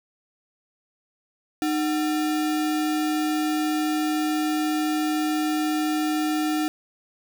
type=tone with sample-and-hold; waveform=sine; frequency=307 Hz; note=D#4; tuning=23 cents flat; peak=-21 dBFS; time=1.62-6.68 s; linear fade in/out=0 ms; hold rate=1050 Hz; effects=none